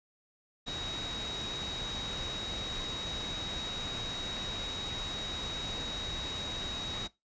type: tone in noise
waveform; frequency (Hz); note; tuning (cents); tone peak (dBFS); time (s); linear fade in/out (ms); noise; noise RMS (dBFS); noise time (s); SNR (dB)
sine; 3804; A#7; +34; -38; 0.66-7.08; 20; pink; -40; 0.66-7.08; -1
effects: noise-tail reverb RT60 0.2 s tail -19 dB re dry + resampled to 16000 Hz

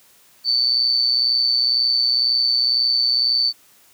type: tone with amplitude modulation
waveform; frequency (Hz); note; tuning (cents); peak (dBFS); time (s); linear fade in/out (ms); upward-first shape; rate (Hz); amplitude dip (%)
sine; 4531; C#8; +37; -12; 0.44-3.53; 50; sine; 122; 70
effects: white hiss -53 dBFS RMS until 3.93 s + high-pass 60 Hz 12 dB/octave

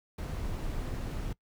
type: noise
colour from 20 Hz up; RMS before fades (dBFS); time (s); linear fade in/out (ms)
brown; -35; 0.18-1.33; 5
effects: noise-tail reverb RT60 0.1 s tail -22 dB re dry

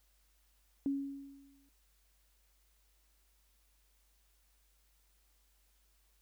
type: tone with exponential decay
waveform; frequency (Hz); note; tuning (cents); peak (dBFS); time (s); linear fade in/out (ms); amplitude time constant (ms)
sine; 277.2; C#4; 0; -29; 0.86-1.69; 1; 180
effects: added 50 Hz sine -70 dBFS peak until 6.21 s + white hiss -74 dBFS RMS until 6.21 s

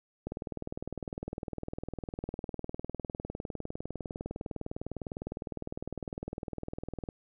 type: click train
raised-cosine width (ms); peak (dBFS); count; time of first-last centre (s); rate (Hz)
2; -23; 136; 0.27-7.088; 19.8
effects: none

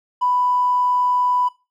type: tone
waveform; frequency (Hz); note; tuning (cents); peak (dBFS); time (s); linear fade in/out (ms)
triangle; 991; B5; +6; -11; 0.21-1.49; 20
effects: noise-tail reverb RT60 0.3 s tail -24 dB re dry + tanh soft clip ceiling -13 dBFS

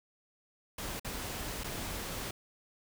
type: noise with dropouts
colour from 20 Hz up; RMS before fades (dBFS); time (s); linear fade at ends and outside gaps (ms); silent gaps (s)
pink; -39; 0.78-2.31; 5; 0.997-1.046 / 1.637-1.642
effects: none

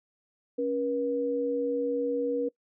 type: tone pair together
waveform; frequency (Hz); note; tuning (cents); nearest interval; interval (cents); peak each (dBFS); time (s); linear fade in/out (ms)
sine; 277.4 / 480.9; C#4 / B4; +1 / -46; minor seventh; 953; -31 / -27; 0.58-2.49; 10
effects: noise-tail reverb RT60 0.1 s tail -22 dB re dry

